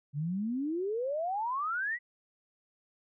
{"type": "exponential sweep", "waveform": "sine", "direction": "up", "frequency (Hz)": [138, 2000], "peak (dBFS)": -30, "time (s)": [0.13, 1.99], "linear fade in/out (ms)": 50, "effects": []}